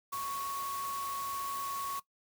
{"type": "tone in noise", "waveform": "sine", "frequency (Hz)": 1108.7, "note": "C#6", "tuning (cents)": 0, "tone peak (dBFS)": -35, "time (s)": [0.12, 2], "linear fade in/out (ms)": 10, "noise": "white", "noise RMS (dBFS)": -44, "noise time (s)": [0.12, 2], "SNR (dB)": 6, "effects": ["noise-tail reverb RT60 0.1 s tail -18 dB re dry"]}